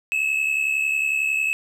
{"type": "tone pair together", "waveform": "triangle", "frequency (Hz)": [2583, 2654], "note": ["E7", "E7"], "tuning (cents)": [-36, 11], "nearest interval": "unison", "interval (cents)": 47, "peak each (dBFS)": [-19, -25], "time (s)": [0.12, 1.53], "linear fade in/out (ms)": 0, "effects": []}